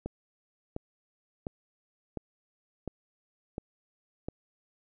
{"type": "click train", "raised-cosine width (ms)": 2, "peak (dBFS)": -21, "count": 7, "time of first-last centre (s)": [0.06, 4.285], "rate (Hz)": 1.42, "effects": []}